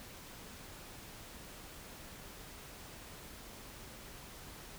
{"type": "silence", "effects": ["pink hiss -51 dBFS RMS until 4.78 s"]}